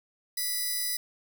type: tone pair together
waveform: 5% pulse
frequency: 1975.5 / 4978 Hz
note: B6 / D#8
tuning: 0 / 0 cents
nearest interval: octave + major third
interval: 1600 cents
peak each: -23 dBFS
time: 0.37-0.97 s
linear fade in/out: 5 ms
effects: none